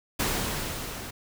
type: noise with level ramp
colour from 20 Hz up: pink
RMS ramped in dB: -26 to -39 dBFS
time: 0.19-1.11 s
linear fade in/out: 10 ms
effects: none